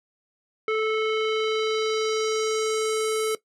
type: tone with low-pass filter sweep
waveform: square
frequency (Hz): 436.9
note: A4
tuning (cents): -12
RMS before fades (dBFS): -24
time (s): 0.68-3.35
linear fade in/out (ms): 2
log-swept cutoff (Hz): 2200 to 11000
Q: 1.9
effects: noise-tail reverb RT60 0.1 s tail -17 dB re dry